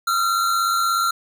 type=tone pair together; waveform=square; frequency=1270 / 1366.7 Hz; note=D#6 / F6; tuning=+35 / -38 cents; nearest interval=minor second; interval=127 cents; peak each=-27 / -19 dBFS; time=0.07-1.11 s; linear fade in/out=5 ms; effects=none